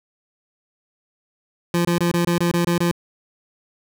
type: tone bursts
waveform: 25% pulse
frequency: 172.5 Hz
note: F3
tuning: 21 cents flat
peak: -13 dBFS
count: 9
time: 1.74-2.914 s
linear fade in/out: 2 ms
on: 110 ms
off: 23 ms
effects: none